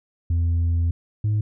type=tone pair in turn; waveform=sine; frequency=84.3 / 105.98 Hz; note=E2 / G#2; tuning=+39 / +36 cents; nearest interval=major third; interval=397 cents; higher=second; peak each=-15 / -16 dBFS; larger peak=first; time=0.3-0.91 / 1.24-1.41 s; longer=first; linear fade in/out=5 ms; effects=tanh soft clip ceiling -17 dBFS